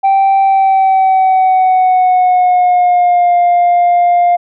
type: tone with pitch glide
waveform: sine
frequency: 780 to 703 Hz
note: G5 to F5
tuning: -9 to +11 cents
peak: -4 dBFS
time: 0.03-4.37 s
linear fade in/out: 20 ms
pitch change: -180 cents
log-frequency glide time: 0.41-3.36 s
effects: tanh soft clip ceiling -5 dBFS